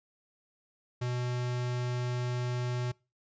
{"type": "tone", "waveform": "square", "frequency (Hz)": 123.4, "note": "B2", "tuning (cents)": -1, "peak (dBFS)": -31, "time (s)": [1.01, 2.92], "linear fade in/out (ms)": 10, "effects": ["noise-tail reverb RT60 0.3 s tail -25 dB re dry", "resampled to 16000 Hz"]}